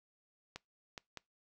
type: clicks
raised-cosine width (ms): 0.2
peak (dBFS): -26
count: 3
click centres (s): 0.56 / 0.978 / 1.173
effects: noise-tail reverb RT60 0.2 s tail -24 dB re dry